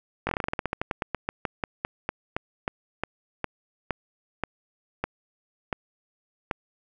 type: slowing click train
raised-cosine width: 0.5 ms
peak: -11 dBFS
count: 30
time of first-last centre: 0.27-6.512 s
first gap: 20 ms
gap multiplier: 1.14
effects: none